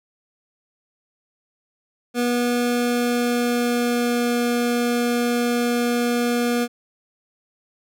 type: tone with pitch glide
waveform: 25% pulse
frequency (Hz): 242.2 to 240.1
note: B3 to B3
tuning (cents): -34 to -49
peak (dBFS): -15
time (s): 2.14-6.68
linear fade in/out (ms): 50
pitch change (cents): -15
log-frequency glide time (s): 2.58-4.33
effects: none